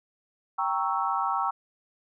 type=chord; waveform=sine; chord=G diminished seventh; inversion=none; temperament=equal; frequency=784 / 932.3 / 1108.7 / 1318.5 Hz; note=G5 / Bb5 / Db6 / Fb6; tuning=0 / 0 / 0 / 0 cents; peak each=-30 dBFS; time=0.58-1.51 s; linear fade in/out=10 ms; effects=none